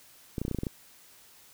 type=clicks; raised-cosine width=3 ms; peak=-18 dBFS; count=9; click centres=0.382 / 0.416 / 0.451 / 0.481 / 0.513 / 0.547 / 0.587 / 0.634 / 0.668 s; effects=white hiss -56 dBFS RMS until 1.53 s